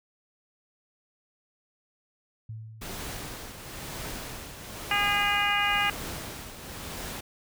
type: tone with exponential decay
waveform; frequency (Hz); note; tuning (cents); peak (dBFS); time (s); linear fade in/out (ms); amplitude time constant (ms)
sine; 110.5; A2; +8; -34; 2.49-3.6; 5; 240
type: noise with tremolo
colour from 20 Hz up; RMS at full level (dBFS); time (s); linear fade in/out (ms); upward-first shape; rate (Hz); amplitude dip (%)
pink; -36; 2.81-7.21; 10; triangle; 1; 60
type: harmonic tone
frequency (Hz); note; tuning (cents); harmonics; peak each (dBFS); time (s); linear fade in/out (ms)
408.2; G#4; -30; 2 / 3 / 4 / 5 / 6 / 7; -30 / -30 / -30 / -30 / -30 / -30; 4.91-5.9; 2
effects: none